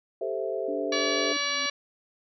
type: chord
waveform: sine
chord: A minor seventh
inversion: third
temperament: equal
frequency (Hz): 392 / 440 / 523.3 / 659.3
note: G4 / A4 / C5 / E5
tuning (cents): 0 / 0 / 0 / 0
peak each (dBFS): -33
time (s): 0.21-1.33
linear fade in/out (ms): 5
type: tone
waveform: sine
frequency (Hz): 292.2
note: D4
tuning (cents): -9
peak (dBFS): -33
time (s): 0.68-1.37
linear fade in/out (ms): 5
type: harmonic tone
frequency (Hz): 572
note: D5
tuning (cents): -46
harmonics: 1 / 2 / 3 / 4 / 5 / 6 / 7 / 8 / 10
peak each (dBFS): -38 / -34 / -34 / -32 / -36 / -38 / -32 / -37 / -36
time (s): 0.92-1.7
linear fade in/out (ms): 5
type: tone with exponential growth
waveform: triangle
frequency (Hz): 268.2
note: C4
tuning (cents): +43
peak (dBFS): -37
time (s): 1.01-1.66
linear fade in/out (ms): 0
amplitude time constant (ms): 140
effects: none